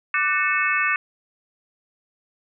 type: tone cluster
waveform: sine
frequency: 1177 / 1496 / 1798 / 2199 / 2605 Hz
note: D6 / F#6 / A6 / C#7 / E7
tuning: +3 / +19 / +37 / -14 / -21 cents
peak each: -25 dBFS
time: 0.14-0.96 s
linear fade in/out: 2 ms
effects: none